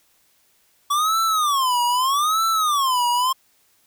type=tone with vibrato; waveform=square; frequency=1132 Hz; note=C#6; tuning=36 cents sharp; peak=-18 dBFS; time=0.9-3.33 s; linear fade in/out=10 ms; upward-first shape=sine; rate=0.8 Hz; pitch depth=280 cents each way; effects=white hiss -61 dBFS RMS until 3.86 s